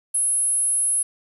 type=tone; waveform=sine; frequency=10620 Hz; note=E9; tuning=12 cents sharp; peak=-18 dBFS; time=0.14-1.03 s; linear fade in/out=10 ms; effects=8-bit